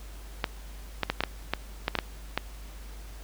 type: clicks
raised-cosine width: 0.3 ms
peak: -9 dBFS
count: 10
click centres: 0.442 / 1.033 / 1.1 / 1.206 / 1.237 / 1.536 / 1.881 / 1.953 / 1.988 / 2.376 s
effects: added 50 Hz sine -41 dBFS peak until 3.23 s + pink hiss -51 dBFS RMS until 3.23 s